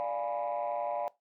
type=chord; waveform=sine; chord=D diminished seventh; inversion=none; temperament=equal; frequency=587.3 / 698.5 / 830.6 / 987.8 Hz; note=D5 / F5 / Ab5 / Cb6; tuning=0 / 0 / 0 / 0 cents; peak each=-33 / -34 / -36 / -39 dBFS; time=0-1.08 s; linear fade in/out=0 ms; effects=noise-tail reverb RT60 0.2 s tail -20 dB re dry + tanh soft clip ceiling -25 dBFS